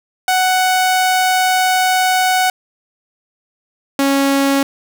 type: tone pair in turn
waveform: sawtooth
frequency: 743 / 275.9 Hz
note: F#5 / C#4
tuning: +7 / -8 cents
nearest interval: octave + perfect fourth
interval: 1715 cents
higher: first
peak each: -8 dBFS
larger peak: neither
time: 0.28-2.5 / 3.99-4.63 s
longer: first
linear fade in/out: 2 ms
effects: none